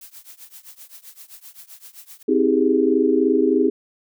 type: noise with tremolo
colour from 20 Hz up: blue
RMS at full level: -39 dBFS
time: 0.01-2.23 s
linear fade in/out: 5 ms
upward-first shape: triangle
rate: 7.7 Hz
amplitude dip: 95%
type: chord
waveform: sine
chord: Ab major seventh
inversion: first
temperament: equal with one note detuned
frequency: 261.6 / 319.3 / 392 / 415.3 Hz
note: C4 / Eb4 / G4 / Ab4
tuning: 0 / +45 / 0 / 0 cents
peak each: -20 dBFS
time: 2.28-3.7 s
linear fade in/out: 10 ms
effects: none